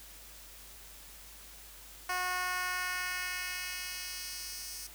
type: tone with high-pass filter sweep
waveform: 10% pulse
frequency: 363.7 Hz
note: F#4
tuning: 30 cents flat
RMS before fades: -37 dBFS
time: 2.09-4.87 s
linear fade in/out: 5 ms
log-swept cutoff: 780 to 6400 Hz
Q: 1.1
effects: added 50 Hz sine -56 dBFS peak until 4.94 s + white hiss -52 dBFS RMS until 4.94 s